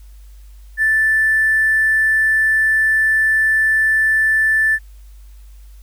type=tone with hard clipping; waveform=triangle; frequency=1760 Hz; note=A6; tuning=in tune; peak=-12 dBFS; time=0.77-4.79 s; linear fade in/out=50 ms; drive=3 dB; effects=added 50 Hz sine -37 dBFS peak until 5.82 s + white hiss -56 dBFS RMS until 5.82 s

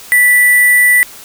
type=tone with sample-and-hold; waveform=sine; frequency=1970 Hz; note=B6; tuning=5 cents flat; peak=-5 dBFS; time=0.12-1.03 s; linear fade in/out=0 ms; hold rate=11025 Hz; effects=white hiss -34 dBFS RMS until 1.24 s

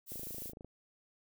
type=noise; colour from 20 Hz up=violet; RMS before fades=-44 dBFS; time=0.06-0.53 s; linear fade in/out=50 ms
type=click train; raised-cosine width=2 ms; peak=-35 dBFS; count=15; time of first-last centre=0.12-0.646 s; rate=26.6 Hz
effects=none

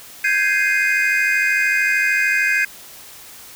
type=chord; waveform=triangle; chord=Ab major seventh; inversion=third; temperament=equal; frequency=1568 / 1661.2 / 2093 / 2489 Hz; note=G6 / Ab6 / C7 / Eb7; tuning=0 / 0 / 0 / 0 cents; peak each=-19 dBFS; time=0.24-2.65 s; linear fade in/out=5 ms; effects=white hiss -40 dBFS RMS until 3.55 s

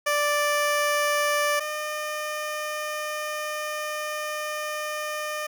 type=tone pair in turn; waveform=15% pulse; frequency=587.3 / 605.9 Hz; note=D5 / D#5; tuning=0 / -46 cents; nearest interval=minor second; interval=54 cents; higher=second; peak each=-15 / -22 dBFS; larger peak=first; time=0.06-1.6 / 1.6-5.47 s; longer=second; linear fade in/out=10 ms; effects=none

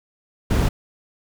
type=noise; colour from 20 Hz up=brown; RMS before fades=-18 dBFS; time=0.5-0.69 s; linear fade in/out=10 ms; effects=none

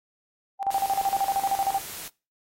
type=tone with tremolo; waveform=sine; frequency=786 Hz; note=G5; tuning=4 cents sharp; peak=-20 dBFS; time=0.59-1.81 s; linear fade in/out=50 ms; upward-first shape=square; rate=13 Hz; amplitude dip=75%
type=noise; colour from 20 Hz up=white; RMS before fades=-38 dBFS; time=0.71-2.08 s; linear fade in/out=2 ms
effects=noise-tail reverb RT60 0.3 s tail -23 dB re dry + AAC 48 kbps

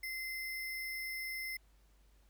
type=tone with sample-and-hold; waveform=sine; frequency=2072 Hz; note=C7; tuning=17 cents flat; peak=-38 dBFS; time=0.03-1.57 s; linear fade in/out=5 ms; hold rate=7350 Hz; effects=added 50 Hz sine -63 dBFS peak until 2.29 s + pink hiss -73 dBFS RMS until 2.29 s

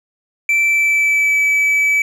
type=tone with pitch glide; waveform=triangle; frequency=2334 to 2297 Hz; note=D7 to D7; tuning=-11 to -39 cents; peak=-10 dBFS; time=0.49-2.02 s; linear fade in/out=2 ms; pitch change=-28 cents; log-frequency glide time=0.62-1.39 s; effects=none

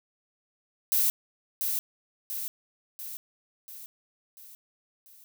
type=noise with echo; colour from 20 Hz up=violet; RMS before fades=-24 dBFS; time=0.92-1.1 s; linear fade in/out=0 ms; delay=690 ms; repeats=6; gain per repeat=-5 dB; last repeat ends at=5.24 s; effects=none

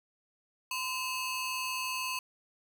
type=ring-modulated tone; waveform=sawtooth; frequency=1810 Hz; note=A6; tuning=48 cents sharp; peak=-26 dBFS; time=0.71-2.19 s; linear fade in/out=2 ms; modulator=784 Hz; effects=none

